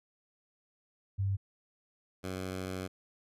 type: tone pair in turn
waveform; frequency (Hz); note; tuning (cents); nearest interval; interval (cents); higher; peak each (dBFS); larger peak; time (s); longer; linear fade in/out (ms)
sine / 10% pulse; 98 / 93.26; G2 / F#2; 0 / +14; minor second; 86; first; -28; neither; 1.18-1.37 / 2.23-2.88; second; 20
effects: resampled to 32000 Hz